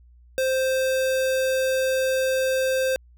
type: tone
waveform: square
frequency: 523.3 Hz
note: C5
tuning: in tune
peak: -21 dBFS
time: 0.38-2.96 s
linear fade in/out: 0 ms
effects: added 60 Hz sine -49 dBFS peak until 3.17 s